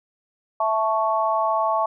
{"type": "chord", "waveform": "sine", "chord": "A major", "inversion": "second", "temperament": "equal with one note detuned", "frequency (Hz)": [659.3, 875.9, 1108.7], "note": ["E5", "A5", "C#6"], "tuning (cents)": [0, -8, 0], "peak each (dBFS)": -23, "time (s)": [0.6, 1.86], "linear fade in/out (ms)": 5, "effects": []}